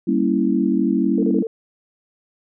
sine chord, G diminished seventh, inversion none, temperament equal, 196 / 233.1 / 277.2 / 329.6 Hz, G3 / Bb3 / Db4 / Fb4, 0 / 0 / 0 / 0 cents, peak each -21 dBFS, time 0.07-1.43 s, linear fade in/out 10 ms
sine tone bursts, 449.4 Hz, A4, 37 cents sharp, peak -22 dBFS, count 4, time 1.18-1.47 s, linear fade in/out 2 ms, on 47 ms, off 34 ms
effects none

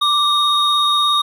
triangle tone pair together, 1174.7 / 3729 Hz, D6 / A#7, 0 / 0 cents, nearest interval octave + minor sixth, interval 2000 cents, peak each -14 dBFS, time 0.01-1.22 s, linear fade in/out 10 ms, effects none

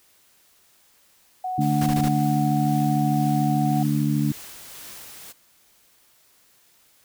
sine tone, 740 Hz, F#5, in tune, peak -25 dBFS, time 1.44-3.83 s, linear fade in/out 5 ms
harmonic tone, 73.42 Hz, D2, in tune, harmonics 2 / 3 / 4, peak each -22 / -24 / -25 dBFS, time 1.58-4.32 s, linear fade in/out 5 ms
white noise with tremolo, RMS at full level -40 dBFS, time 1.6-5.33 s, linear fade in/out 20 ms, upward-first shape sine, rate 1.9 Hz, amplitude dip 25%
pink noise bursts, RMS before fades -31 dBFS, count 4, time 1.81-2.086 s, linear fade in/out 5 ms, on 54 ms, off 20 ms
effects white hiss -59 dBFS RMS until 7.04 s

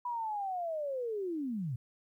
sine linear sweep, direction down, 987.8 to 111.5 Hz, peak -33 dBFS, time 0.05-1.76 s, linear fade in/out 5 ms, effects 12-bit

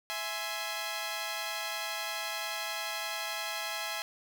10% pulse chord, E augmented, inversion none, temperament equal with one note detuned, 659.3 / 834.9 / 1046.5 Hz, E5 / G#5 / B#5, 0 / +9 / 0 cents, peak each -30 / -29 / -32 dBFS, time 0.1-4.02 s, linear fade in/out 0 ms, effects none

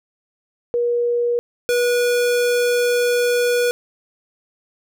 sine / square tone pair in turn, 478.3 / 485.3 Hz, A#4 / B4, +44 / -30 cents, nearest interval unison, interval 26 cents, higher second, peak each -16 dBFS, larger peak neither, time 0.74-1.39 / 1.69-3.71 s, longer second, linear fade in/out 0 ms, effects none

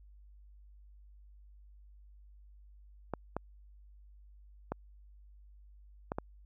clicks, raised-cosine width 1 ms, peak -20 dBFS, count 5, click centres 3.137 / 3.366 / 4.72 / 6.119 / 6.185 s, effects added 50 Hz sine -54 dBFS peak until 6.45 s

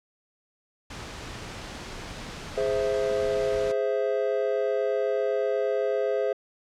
pink noise, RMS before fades -38 dBFS, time 0.9-3.72 s, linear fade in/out 5 ms
triangle chord, Ab augmented, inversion none, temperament equal, 415.3 / 523.3 / 659.3 Hz, Ab4 / C5 / E5, 0 / 0 / 0 cents, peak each -25 / -25 / -28 dBFS, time 2.57-6.33 s, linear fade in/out 5 ms
effects low-pass 6000 Hz 12 dB/octave

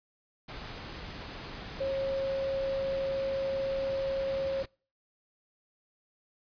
sine tone in noise, 542 Hz, C#5, 39 cents flat, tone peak -28 dBFS, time 1.8-4.63 s, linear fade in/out 10 ms, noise pink, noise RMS -42 dBFS, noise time 0.48-4.66 s, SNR +11 dB, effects noise-tail reverb RT60 0.4 s tail -26 dB re dry + resampled to 11025 Hz

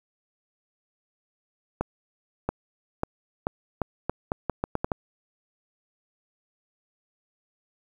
accelerating click train, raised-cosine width 1 ms, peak -11 dBFS, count 12, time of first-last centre 1.81-4.918 s, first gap 680 ms, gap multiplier 0.8, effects 8-bit

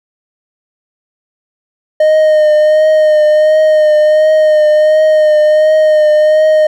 triangle tone with vibrato, 615 Hz, D#5, 20 cents flat, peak -3 dBFS, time 2-6.67 s, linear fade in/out 5 ms, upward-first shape triangle, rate 1.4 Hz, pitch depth 27 cents each way, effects none

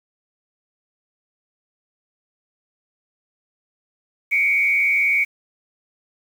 sine tone with frequency modulation, 2259 Hz, C#7, 32 cents sharp, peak -15 dBFS, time 4.31-5.25 s, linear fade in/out 20 ms, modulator 94.2 Hz, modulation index 1, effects 7-bit

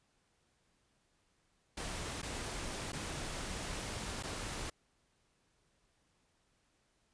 pink noise with dropouts, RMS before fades -41 dBFS, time 1.77-4.7 s, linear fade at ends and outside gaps 5 ms, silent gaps 2.218-2.228 / 2.921-2.93 / 4.227-4.234 s, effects pink hiss -75 dBFS RMS until 7.13 s + resampled to 22050 Hz

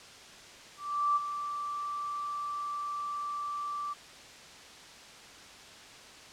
sine tone with ADSR envelope, 1168 Hz, D6, 10 cents flat, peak -23 dBFS, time 0.77-3.94 s, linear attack 390 ms, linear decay 26 ms, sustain -10 dB, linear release 17 ms, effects white hiss -50 dBFS RMS until 6.32 s + low-pass 6000 Hz 12 dB/octave

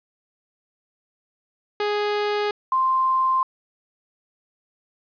sawtooth / sine tone pair in turn, 415.3 / 1046.5 Hz, G#4 / C6, 0 / 0 cents, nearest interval octave + major third, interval 1600 cents, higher second, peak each -17 dBFS, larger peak neither, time 1.8-2.51 / 2.72-3.43 s, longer neither, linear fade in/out 2 ms, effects resampled to 11025 Hz + 9-bit

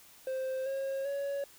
triangle tone with pitch steps, 523.3 / 541.4 / 560.2 Hz, C5 / C#5 / C#5, 0 / -41 / +18 cents, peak -30 dBFS, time 0.27-1.44 s, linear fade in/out 2 ms, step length 390 ms, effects white hiss -57 dBFS RMS until 1.58 s

